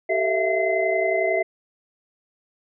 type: tone cluster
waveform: sine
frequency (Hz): 384.6 / 445.3 / 653 / 684 / 2056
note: G4 / A4 / E5 / F5 / C7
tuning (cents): -33 / +21 / -17 / -36 / -31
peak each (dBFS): -25 / -29 / -22 / -29 / -26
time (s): 0.09-1.43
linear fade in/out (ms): 10
effects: none